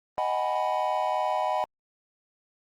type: chord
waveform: triangle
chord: G# minor seventh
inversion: second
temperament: equal with one note detuned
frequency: 622.3 / 747.7 / 830.6 / 987.8 Hz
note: D#5 / F#5 / G#5 / B5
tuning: 0 / +18 / 0 / 0 cents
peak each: -28 / -27 / -30 / -28 dBFS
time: 0.18-1.64 s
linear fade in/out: 0 ms
effects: Opus 24 kbps